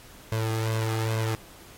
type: tone with flanger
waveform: sawtooth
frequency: 111.3 Hz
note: A2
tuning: 20 cents sharp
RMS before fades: -27 dBFS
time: 0.32-1.35 s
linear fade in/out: 0 ms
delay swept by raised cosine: 1.9 to 2.45 ms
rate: 2.4 Hz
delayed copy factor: +0.9
effects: pink hiss -50 dBFS RMS until 1.77 s + AAC 48 kbps